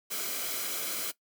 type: noise with comb filter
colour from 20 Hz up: white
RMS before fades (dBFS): -34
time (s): 0.1-1.12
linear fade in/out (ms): 20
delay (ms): 1.1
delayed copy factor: -0.55
effects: noise-tail reverb RT60 0.1 s tail -18 dB re dry + high-pass 200 Hz 12 dB/octave